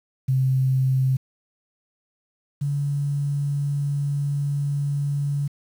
sine tone pair in turn, 131.5 / 142.75 Hz, C3 / D3, +9 / -49 cents, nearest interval minor second, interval 142 cents, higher second, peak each -17 / -21 dBFS, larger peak first, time 0.28-1.17 / 2.61-5.48 s, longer second, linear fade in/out 10 ms, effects 8-bit

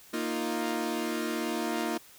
sawtooth chord, Bb suspended fourth, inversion none, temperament equal, 233.1 / 311.1 / 349.2 Hz, Bb3 / Eb4 / F4, 0 / 0 / 0 cents, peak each -30 dBFS, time 0.13-1.98 s, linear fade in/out 10 ms, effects white hiss -54 dBFS RMS until 2.18 s

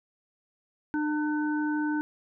harmonic tone, 301 Hz, D4, 43 cents sharp, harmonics 1 / 3 / 5, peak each -26 / -36 / -35 dBFS, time 0.94-2.01 s, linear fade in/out 0 ms, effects none

